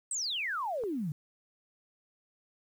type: exponential sweep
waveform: sine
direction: down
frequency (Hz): 8460 to 139.1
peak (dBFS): -31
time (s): 0.11-1.12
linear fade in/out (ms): 2
type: click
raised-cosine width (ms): 1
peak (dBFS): -31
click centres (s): 0.837
effects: 10-bit